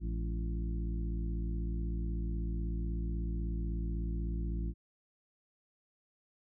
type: harmonic tone with a mistuned harmonic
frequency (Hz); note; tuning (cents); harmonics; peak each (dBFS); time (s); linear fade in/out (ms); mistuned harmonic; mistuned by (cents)
56.2; A1; +37; 1 / 2 / 3 / 4 / 5 / 6; -33 / -44 / -42 / -47 / -49 / -48; 0-4.74; 50; 4; -100
effects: none